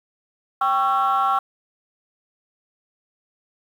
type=chord; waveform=sine; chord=C# diminished; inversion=second; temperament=equal with one note detuned; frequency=784 / 1108.7 / 1344.7 Hz; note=G5 / C#6 / E6; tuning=0 / 0 / +34 cents; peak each=-20 dBFS; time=0.61-1.39 s; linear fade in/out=5 ms; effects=tanh soft clip ceiling -12 dBFS + 8-bit